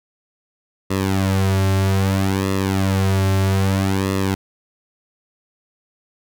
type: tone with flanger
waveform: sawtooth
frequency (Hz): 96.4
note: G2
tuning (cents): -28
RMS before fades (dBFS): -18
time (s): 0.9-4.35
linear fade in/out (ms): 10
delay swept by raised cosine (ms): 1.3 to 4.1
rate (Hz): 0.62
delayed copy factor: -0.9
effects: none